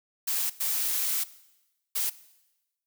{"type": "noise bursts at uneven times", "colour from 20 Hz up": "blue", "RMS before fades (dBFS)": -28, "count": 3, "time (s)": [[0.27, 0.5], [0.6, 1.24], [1.95, 2.1]], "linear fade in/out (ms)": 10, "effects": ["noise-tail reverb RT60 1.0 s tail -18 dB re dry"]}